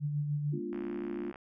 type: tone with tremolo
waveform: sine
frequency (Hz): 146.83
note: D3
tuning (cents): 0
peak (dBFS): -28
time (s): 0-0.6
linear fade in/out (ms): 50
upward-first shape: sine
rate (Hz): 6.7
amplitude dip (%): 40
type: chord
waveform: sine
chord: G# diminished seventh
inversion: none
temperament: equal with one note detuned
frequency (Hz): 207.7 / 241.7 / 293.7 / 349.2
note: G#3 / B3 / D4 / F4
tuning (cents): 0 / -37 / 0 / 0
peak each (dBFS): -42 / -42 / -41 / -37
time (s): 0.52-1.32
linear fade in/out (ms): 20
type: click train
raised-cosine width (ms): 0.5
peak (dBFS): -33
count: 42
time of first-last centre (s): 0.73-1.358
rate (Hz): 65.3
effects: none